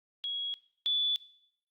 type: tone pair in turn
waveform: sine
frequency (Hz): 3322 / 3461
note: G#7 / A7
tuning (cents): 0 / -29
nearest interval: minor second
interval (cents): 71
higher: second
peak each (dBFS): -32 / -26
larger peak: second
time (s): 0.24-0.54 / 0.86-1.16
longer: neither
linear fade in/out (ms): 0
effects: noise-tail reverb RT60 0.7 s tail -19 dB re dry + Opus 48 kbps